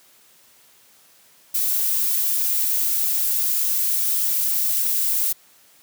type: noise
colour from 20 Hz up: violet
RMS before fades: -21 dBFS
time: 1.54-5.33 s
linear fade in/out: 10 ms
effects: white hiss -54 dBFS RMS until 5.82 s + high-pass 100 Hz 12 dB/octave